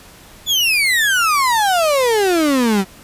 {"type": "exponential sweep", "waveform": "35% pulse", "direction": "down", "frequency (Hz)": [3520, 185], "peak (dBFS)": -11, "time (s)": [0.46, 2.85], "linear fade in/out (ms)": 50, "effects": ["pink hiss -42 dBFS RMS until 3.03 s", "resampled to 32000 Hz"]}